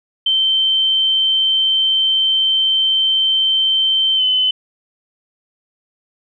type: tone with pitch glide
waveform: sine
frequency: 3108 to 3035 Hz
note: G7 to F#7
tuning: -16 to +43 cents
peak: -12 dBFS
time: 0.26-4.51 s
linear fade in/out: 5 ms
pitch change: -41 cents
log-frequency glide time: 4.16-4.22 s
effects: none